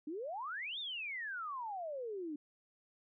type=exponential two-way sweep; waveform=sine; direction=up then down; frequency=285.4 to 3736 to 285.4 Hz; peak=-39 dBFS; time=0.07-2.36 s; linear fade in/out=5 ms; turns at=0.79 s; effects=none